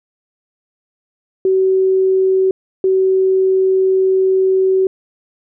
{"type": "tone bursts at uneven times", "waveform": "sine", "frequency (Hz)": 379, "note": "F#4", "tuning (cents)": 42, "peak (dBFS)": -10, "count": 2, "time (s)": [[1.45, 2.51], [2.84, 4.87]], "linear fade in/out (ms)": 2, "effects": []}